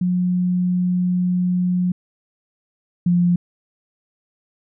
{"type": "tone pair in turn", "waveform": "sine", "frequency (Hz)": [180, 175.58], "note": ["F#3", "F3"], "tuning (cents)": [-47, 10], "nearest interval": "unison", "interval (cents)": 43, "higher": "first", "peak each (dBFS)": [-16, -13], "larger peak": "second", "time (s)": [[0.01, 1.92], [3.06, 3.36]], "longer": "first", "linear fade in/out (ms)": 5, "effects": []}